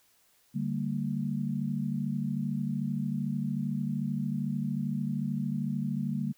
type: chord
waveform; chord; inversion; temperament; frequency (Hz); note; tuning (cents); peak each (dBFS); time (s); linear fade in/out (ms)
sine; G minor; second; equal with one note detuned; 146.83 / 196 / 229.3; D3 / G3 / Bb3; 0 / 0 / -28; -33; 0.54-6.33; 20
effects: white hiss -66 dBFS RMS until 6.37 s